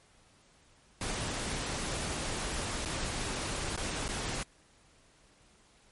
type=noise with dropouts; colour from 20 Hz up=pink; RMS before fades=-35 dBFS; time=1.01-4.43 s; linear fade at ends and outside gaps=2 ms; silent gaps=2.851-2.857 / 3.762-3.775 / 4.081-4.088 s; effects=pink hiss -63 dBFS RMS until 5.91 s + MP3 48 kbps